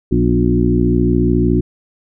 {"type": "harmonic tone with a mistuned harmonic", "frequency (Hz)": 59.7, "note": "A#1", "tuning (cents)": 42, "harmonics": [1, 2, 3, 4, 5, 6], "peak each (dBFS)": [-18, -18, -18, -18, -18, -18], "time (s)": [0.11, 1.61], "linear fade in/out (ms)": 10, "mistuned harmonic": 4, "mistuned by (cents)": 41, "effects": []}